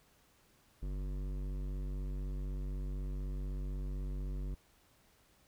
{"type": "tone with hard clipping", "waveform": "sine", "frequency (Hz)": 48, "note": "G1", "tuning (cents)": -36, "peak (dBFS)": -38, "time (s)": [0.82, 4.55], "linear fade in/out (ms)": 10, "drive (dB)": 14, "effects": ["pink hiss -68 dBFS RMS until 5.47 s"]}